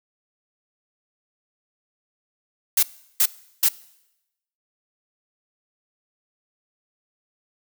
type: noise bursts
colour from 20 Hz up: blue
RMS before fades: -17 dBFS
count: 3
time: 2.77-3.687 s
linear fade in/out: 5 ms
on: 59 ms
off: 370 ms
effects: noise-tail reverb RT60 0.9 s tail -21 dB re dry